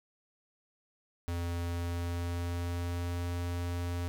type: tone with pitch glide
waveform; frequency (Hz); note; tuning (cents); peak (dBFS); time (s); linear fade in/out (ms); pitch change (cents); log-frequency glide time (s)
square; 86 to 87.3; F2 to F2; -26 to 0; -33; 1.28-4.08; 0; +26; 1.6-3.29
effects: none